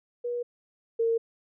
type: tone pair in turn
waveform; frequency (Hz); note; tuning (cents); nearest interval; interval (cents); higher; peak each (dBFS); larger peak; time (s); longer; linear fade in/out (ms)
sine; 482.5 / 457.7; B4 / A#4; -40 / -32; minor second; 92; first; -28 / -22; second; 0.24-0.43 / 0.99-1.18; neither; 10
effects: none